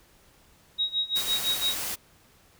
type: tone with tremolo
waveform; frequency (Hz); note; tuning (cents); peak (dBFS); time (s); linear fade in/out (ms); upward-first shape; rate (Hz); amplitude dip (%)
sine; 3799; A#7; +32; -22; 0.78-1.76; 20; sine; 5.9; 90
type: noise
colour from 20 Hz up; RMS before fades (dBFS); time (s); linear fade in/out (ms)
white; -32; 1.15-1.96; 20
effects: pink hiss -59 dBFS RMS until 2.59 s